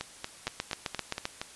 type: two click trains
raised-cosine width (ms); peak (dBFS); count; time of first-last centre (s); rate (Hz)
0.2; -16 / -13; 7 / 7; 0.01-1.415 / 0.47-1.254; 4.27 / 7.65
effects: white hiss -50 dBFS RMS until 1.55 s + resampled to 24000 Hz